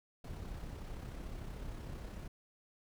brown noise with amplitude modulation, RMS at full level -43 dBFS, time 0.24-2.28 s, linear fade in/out 5 ms, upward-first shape sine, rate 33.3 Hz, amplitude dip 35%, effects none

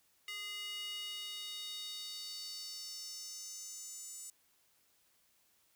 square tone with high-pass filter sweep, 413.3 Hz, G#4, 8 cents flat, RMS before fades -45 dBFS, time 0.28-4.3 s, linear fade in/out 2 ms, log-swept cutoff 2400 to 7700 Hz, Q 4.3, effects white hiss -72 dBFS RMS until 5.75 s

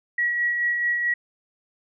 sine tone with tremolo, 1919 Hz, A#6, 50 cents sharp, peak -19 dBFS, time 0.18-1.14 s, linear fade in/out 5 ms, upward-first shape sine, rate 4.6 Hz, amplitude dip 35%, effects none

